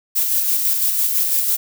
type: noise with tremolo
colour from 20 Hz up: violet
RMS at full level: -17 dBFS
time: 0.15-1.57 s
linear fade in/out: 20 ms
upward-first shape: square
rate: 6 Hz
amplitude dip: 30%
effects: none